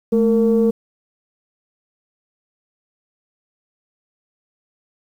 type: tone pair together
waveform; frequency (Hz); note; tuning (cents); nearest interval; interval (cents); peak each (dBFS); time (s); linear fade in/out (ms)
sine; 217.1 / 460; A3 / A#4; -23 / -23; octave + minor second; 1300; -14; 0.12-0.71; 10
effects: tanh soft clip ceiling -7 dBFS + 8-bit

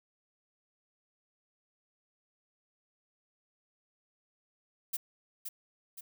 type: noise with echo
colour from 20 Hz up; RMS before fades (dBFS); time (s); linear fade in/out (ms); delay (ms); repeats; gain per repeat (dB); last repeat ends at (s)
violet; -33; 4.93-4.97; 10; 520; 2; -6; 6.01
effects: none

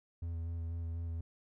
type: tone with vibrato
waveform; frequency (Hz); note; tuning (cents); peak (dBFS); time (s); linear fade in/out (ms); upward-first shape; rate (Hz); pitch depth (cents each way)
triangle; 83.5; E2; +23; -34; 0.22-1.21; 5; square; 4.1; 16
effects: none

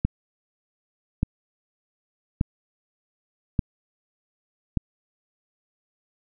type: click train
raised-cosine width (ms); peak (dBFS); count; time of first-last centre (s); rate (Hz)
5; -8; 5; 0.05-4.773; 0.847
effects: none

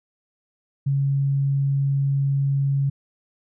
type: tone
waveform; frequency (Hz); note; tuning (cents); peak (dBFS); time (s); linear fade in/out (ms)
sine; 138.59; C#3; 0; -18; 0.86-2.9; 10
effects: none

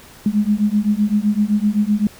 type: beating tone pair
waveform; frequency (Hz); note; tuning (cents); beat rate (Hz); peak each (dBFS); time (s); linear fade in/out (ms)
sine; 205 / 212.8; G#3 / G#3; -22 / +42; 7.8; -17; 0.26-2.07; 2
effects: pink hiss -43 dBFS RMS until 2.19 s

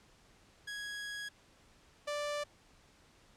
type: tone pair in turn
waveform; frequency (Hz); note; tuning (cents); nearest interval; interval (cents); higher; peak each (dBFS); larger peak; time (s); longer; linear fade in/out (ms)
sawtooth; 1661.2 / 587.3; G#6 / D5; 0 / 0; octave + tritone; 1800; first; -36 / -31; second; 0.67-1.29 / 2.07-2.44; first; 10
effects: pink hiss -64 dBFS RMS until 3.36 s + low-pass 8000 Hz 12 dB/octave

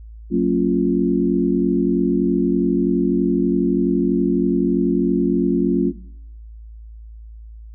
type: chord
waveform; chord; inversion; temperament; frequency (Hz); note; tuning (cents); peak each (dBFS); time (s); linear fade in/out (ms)
sine; Gb major seventh; none; equal with one note detuned; 185 / 228.2 / 277.2 / 349.2; Gb3 / Bb3 / Db4 / F4; 0 / -37 / 0 / 0; -20; 0.3-5.93; 50
effects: noise-tail reverb RT60 0.7 s tail -18 dB re dry + added 55 Hz sine -35 dBFS peak until 7.74 s

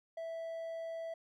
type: tone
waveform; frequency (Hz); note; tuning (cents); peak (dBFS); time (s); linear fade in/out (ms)
triangle; 658; E5; -3; -37; 0.17-1.14; 5
effects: none

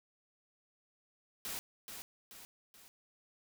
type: noise with echo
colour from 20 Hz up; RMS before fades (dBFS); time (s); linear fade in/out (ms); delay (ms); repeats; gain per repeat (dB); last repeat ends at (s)
white; -41; 1.45-1.59; 0; 430; 3; -6; 2.88
effects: none

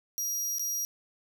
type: tone with dropouts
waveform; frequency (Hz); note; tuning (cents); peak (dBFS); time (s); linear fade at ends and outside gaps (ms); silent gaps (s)
sawtooth; 5730; F8; +44; -27; 0.18-0.85; 0; 0.584-0.595
effects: none

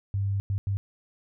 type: tone bursts at uneven times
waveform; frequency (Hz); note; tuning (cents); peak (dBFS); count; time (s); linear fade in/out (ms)
sine; 99; G2; +18; -24; 3; 0.14-0.4 / 0.5-0.58 / 0.67-0.77; 0
effects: none

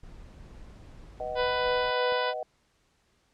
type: noise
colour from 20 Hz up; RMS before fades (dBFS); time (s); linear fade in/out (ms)
brown; -47; 0.03-1.91; 5
type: chord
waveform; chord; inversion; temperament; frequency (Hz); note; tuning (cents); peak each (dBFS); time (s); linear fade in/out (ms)
sine; B major; none; equal with one note detuned; 493.9 / 622.3 / 751.2; B4 / D#5 / F#5; 0 / 0 / +26; -38 / -34 / -36; 1.2-2.43; 2
type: harmonic tone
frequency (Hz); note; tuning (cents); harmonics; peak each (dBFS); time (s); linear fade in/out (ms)
496.8; B4; +10; 1 / 2 / 3 / 4 / 5 / 6 / 7 / 8 / 9 / 10; -28 / -31 / -34 / -39 / -42 / -40 / -39 / -44 / -47 / -46; 1.35-2.34; 50
type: click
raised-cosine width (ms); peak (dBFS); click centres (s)
3; -36; 2.123
effects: pink hiss -69 dBFS RMS until 3.33 s + low-pass 8000 Hz 12 dB/octave

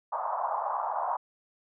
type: band-pass noise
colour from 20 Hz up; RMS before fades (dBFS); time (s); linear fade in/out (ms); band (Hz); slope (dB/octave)
white; -31; 0.12-1.17; 10; 660 to 1100; 48
effects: none

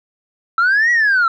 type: linear two-way sweep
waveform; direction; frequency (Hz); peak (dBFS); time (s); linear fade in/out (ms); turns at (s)
sine; up then down; 1318.5 to 1944 to 1318.5; -9; 0.58-1.28; 2; 0.91
effects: tanh soft clip ceiling -9 dBFS

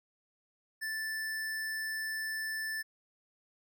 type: tone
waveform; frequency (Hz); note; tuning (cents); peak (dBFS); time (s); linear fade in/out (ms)
square; 1760; A6; 0; -35; 0.81-2.83; 20
effects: none

